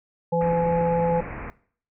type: harmonic tone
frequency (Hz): 169.2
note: E3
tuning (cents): +45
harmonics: 1 / 3 / 5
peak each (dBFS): -25 / -22 / -26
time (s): 0.32-1.21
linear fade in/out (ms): 10
type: low-pass noise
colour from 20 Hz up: pink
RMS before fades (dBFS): -35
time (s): 0.41-1.5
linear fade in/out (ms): 0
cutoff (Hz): 2500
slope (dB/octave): 96
effects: noise-tail reverb RT60 0.5 s tail -19 dB re dry